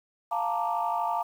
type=chord; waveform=sine; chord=Bb major seventh; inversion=second; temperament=equal; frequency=698.5 / 880 / 932.3 / 1174.7 Hz; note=F5 / A5 / Bb5 / D6; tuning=0 / 0 / 0 / 0 cents; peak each=-30 / -30 / -30 / -33 dBFS; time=0.31-1.23 s; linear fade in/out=10 ms; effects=tanh soft clip ceiling -17 dBFS + 9-bit